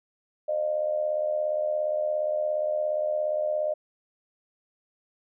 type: tone with amplitude modulation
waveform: sine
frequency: 609 Hz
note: D#5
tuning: 37 cents flat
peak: -21 dBFS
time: 0.48-3.74 s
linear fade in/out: 10 ms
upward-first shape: sine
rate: 77.2 Hz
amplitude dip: 65%
effects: none